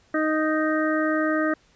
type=harmonic tone; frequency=311.1 Hz; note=D#4; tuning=in tune; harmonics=1 / 2 / 4 / 5 / 6; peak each=-23 / -26 / -29 / -30 / -31 dBFS; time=0.14-1.54 s; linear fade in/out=5 ms; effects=pink hiss -60 dBFS RMS until 1.75 s + resampled to 16000 Hz